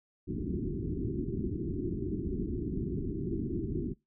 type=low-pass noise; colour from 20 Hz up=white; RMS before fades=-34 dBFS; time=0.27-3.94 s; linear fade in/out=20 ms; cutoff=390 Hz; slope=96 dB/octave; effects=noise-tail reverb RT60 0.2 s tail -22 dB re dry